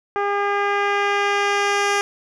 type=tone with low-pass filter sweep; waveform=10% pulse; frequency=404.6 Hz; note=G#4; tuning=45 cents flat; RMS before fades=-20 dBFS; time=0.16-2.01 s; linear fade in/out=0 ms; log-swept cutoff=1200 to 7500 Hz; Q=0.81; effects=none